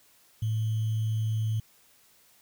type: tone with sample-and-hold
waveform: sine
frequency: 110 Hz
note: A2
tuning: in tune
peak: -25 dBFS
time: 0.42-1.6 s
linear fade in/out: 5 ms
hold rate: 3150 Hz
effects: white hiss -61 dBFS RMS until 2.41 s